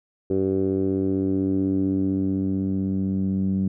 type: tone with low-pass filter sweep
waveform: 10% pulse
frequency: 95.8 Hz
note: G2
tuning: 39 cents flat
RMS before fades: -23 dBFS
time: 0.3-3.68 s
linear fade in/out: 5 ms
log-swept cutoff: 390 to 200 Hz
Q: 3.6
effects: none